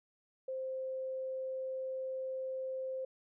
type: tone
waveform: sine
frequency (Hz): 523.3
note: C5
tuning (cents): 0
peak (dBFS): -36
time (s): 0.48-3.05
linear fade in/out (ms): 5
effects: none